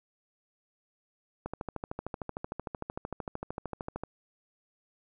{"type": "click train", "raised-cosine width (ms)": 1, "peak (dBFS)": -21, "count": 35, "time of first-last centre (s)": [1.46, 4.036], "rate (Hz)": 13.2, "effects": []}